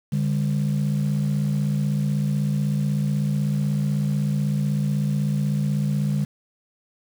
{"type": "tone pair together", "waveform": "sine", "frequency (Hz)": [145.9, 202], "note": ["D3", "G#3"], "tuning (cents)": [-11, -48], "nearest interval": "tritone", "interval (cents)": 563, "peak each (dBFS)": [-20, -23], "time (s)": [0.12, 6.25], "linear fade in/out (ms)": 10, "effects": ["tanh soft clip ceiling -15 dBFS", "7-bit"]}